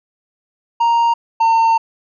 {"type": "tone pair in turn", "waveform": "triangle", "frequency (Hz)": [932.3, 907.9], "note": ["A#5", "A#5"], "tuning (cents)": [0, -46], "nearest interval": "unison", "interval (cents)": 46, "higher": "first", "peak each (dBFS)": [-9, -8], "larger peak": "second", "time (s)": [[0.8, 1.14], [1.4, 1.78]], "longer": "second", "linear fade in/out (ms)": 10, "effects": ["resampled to 16000 Hz"]}